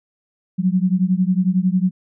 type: beating tone pair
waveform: sine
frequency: 179.9 / 190.9 Hz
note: F#3 / G3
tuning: -48 / -46 cents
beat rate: 11 Hz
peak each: -17 / -18 dBFS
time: 0.58-1.91 s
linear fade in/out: 20 ms
effects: none